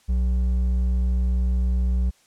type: tone with hard clipping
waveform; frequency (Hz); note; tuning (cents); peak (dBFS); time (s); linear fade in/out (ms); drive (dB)
sine; 61.74; B1; 0; -20; 0.08-2.11; 20; 5
effects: white hiss -59 dBFS RMS until 2.26 s + low-pass 9000 Hz 12 dB/octave